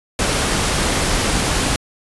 pink noise, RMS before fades -18 dBFS, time 0.19-1.76 s, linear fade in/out 2 ms, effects resampled to 24000 Hz

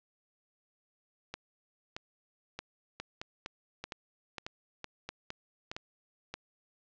two click trains, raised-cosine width 0.2 ms, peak -21 / -21 dBFS, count 9 / 7, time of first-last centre 1.34-6.34 / 3-5.765 s, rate 1.6 / 2.17 Hz, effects low-pass 5000 Hz 12 dB/octave

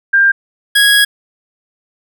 sine / 25% pulse tone pair in turn, 1594 / 1657.8 Hz, G6 / G#6, +28 / -4 cents, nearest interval minor second, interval 68 cents, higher second, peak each -6 / -3 dBFS, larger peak second, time 0.13-0.32 / 0.75-1.05 s, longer second, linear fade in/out 10 ms, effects none

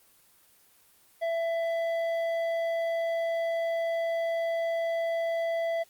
sine tone with tanh clipping, 666 Hz, E5, 18 cents sharp, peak -28 dBFS, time 1.21-5.84 s, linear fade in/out 20 ms, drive 9 dB, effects white hiss -61 dBFS RMS until 5.89 s + Opus 24 kbps

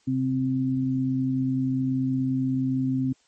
sine tone pair together, 131.79 / 261.6 Hz, C3 / C4, +13 / 0 cents, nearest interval octave, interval 1187 cents, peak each -27 / -23 dBFS, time 0.07-3.13 s, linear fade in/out 10 ms, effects white hiss -64 dBFS RMS until 3.27 s + MP3 32 kbps

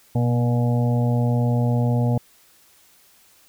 harmonic tone with a mistuned harmonic, 120 Hz, B2, 49 cents flat, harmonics 1 / 2 / 4 / 5 / 6 / 7, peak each -18 / -24 / -30 / -32 / -34 / -35 dBFS, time 0.15-2.18 s, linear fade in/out 5 ms, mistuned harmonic 1, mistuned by +27 cents, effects white hiss -55 dBFS RMS until 3.48 s

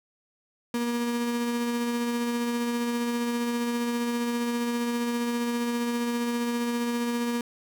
35% pulse tone with tremolo, 237.9 Hz, A#3, 35 cents sharp, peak -23 dBFS, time 0.74-7.41 s, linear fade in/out 2 ms, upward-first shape sine, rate 15 Hz, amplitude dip 25%, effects none

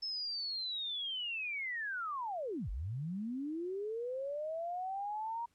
sine linear two-way sweep, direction down then up, 5274 to 42.35 to 948 Hz, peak -36 dBFS, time 0.02-5.46 s, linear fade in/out 10 ms, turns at 2.7 s, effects pink hiss -75 dBFS RMS until 5.54 s + low-pass 11000 Hz 12 dB/octave

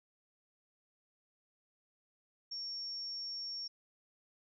sine tone, 5500 Hz, F8, 27 cents flat, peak -39 dBFS, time 2.51-3.68 s, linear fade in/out 10 ms, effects none

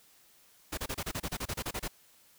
pink noise bursts, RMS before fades -35 dBFS, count 14, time 0.72-1.881 s, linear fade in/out 10 ms, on 56 ms, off 29 ms, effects white hiss -62 dBFS RMS until 2.38 s

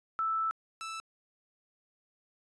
sine / sawtooth tone pair in turn, 1318.5 / 1318.5 Hz, E6 / E6, 0 / 0 cents, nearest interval unison, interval 0 cents, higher neither, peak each -28 / -34 dBFS, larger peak first, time 0.19-0.51 / 0.81-1 s, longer first, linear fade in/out 0 ms, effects resampled to 22050 Hz

